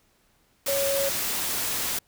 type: tone in noise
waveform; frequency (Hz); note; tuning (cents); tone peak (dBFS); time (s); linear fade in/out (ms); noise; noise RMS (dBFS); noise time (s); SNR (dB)
sine; 554.4; C#5; 0; -24; 0.68-1.09; 5; white; -28; 0.66-1.99; +1
effects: pink hiss -65 dBFS RMS until 2.07 s